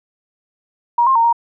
sine tone with pitch steps, 949 / 1061 / 921 / 936 Hz, A#5 / C6 / A#5 / A#5, +31 / +24 / -21 / +7 cents, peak -10 dBFS, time 0.98-1.328 s, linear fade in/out 5 ms, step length 87 ms, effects none

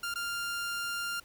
sawtooth tone with dropouts, 1396.9 Hz, F6, in tune, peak -29 dBFS, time 0.03-1.2 s, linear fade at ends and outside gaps 5 ms, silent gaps 0.141-0.156 s, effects pink hiss -58 dBFS RMS until 1.24 s

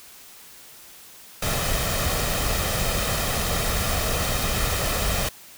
pink noise with comb filter, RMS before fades -24 dBFS, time 1.42-5.29 s, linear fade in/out 5 ms, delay 1.6 ms, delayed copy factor +0.5, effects white hiss -46 dBFS RMS until 5.57 s

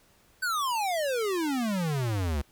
square exponential sweep, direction down, 1548 to 68.1 Hz, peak -27 dBFS, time 0.42-2.42 s, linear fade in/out 10 ms, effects pink hiss -62 dBFS RMS until 2.51 s

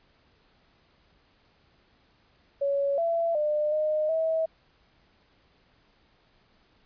sine tone with pitch steps, 560 / 671 / 601 / 614 / 645 Hz, C#5 / E5 / D5 / D#5 / E5, +18 / +31 / +40 / -23 / -38 cents, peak -23 dBFS, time 2.61-4.46 s, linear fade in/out 10 ms, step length 370 ms, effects pink hiss -64 dBFS RMS until 6.85 s + resampled to 11025 Hz

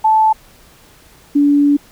sine tone pair in turn, 874 / 287.6 Hz, A5 / D4, -12 / -36 cents, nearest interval octave + perfect fifth, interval 1924 cents, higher first, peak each -8 dBFS, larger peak neither, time 0.04-0.33 / 1.35-1.77 s, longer second, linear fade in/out 10 ms, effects pink hiss -46 dBFS RMS until 1.91 s

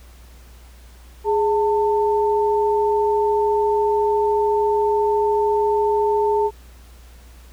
sine tone pair together, 416.5 / 893 Hz, G#4 / A5, +5 / +25 cents, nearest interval octave + minor second, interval 1320 cents, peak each -17 / -20 dBFS, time 1.24-6.51 s, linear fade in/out 50 ms, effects added 60 Hz sine -42 dBFS peak until 7.52 s + pink hiss -51 dBFS RMS until 7.52 s

